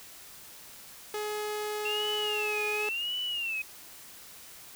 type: tone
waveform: sawtooth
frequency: 421.5 Hz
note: G#4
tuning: 26 cents sharp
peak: -28 dBFS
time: 1.14-2.89 s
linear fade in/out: 2 ms
type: tone with vibrato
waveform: sine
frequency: 2712 Hz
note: E7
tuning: 49 cents sharp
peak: -30 dBFS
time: 1.85-3.62 s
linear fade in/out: 5 ms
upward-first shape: sine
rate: 0.93 Hz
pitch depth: 160 cents each way
effects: white hiss -49 dBFS RMS until 4.75 s